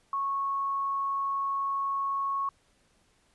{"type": "tone", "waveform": "sine", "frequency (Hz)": 1102, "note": "C#6", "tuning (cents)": -11, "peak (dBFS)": -27, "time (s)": [0.13, 2.49], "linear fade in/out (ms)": 2, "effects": ["pink hiss -67 dBFS RMS until 3.34 s", "resampled to 24000 Hz"]}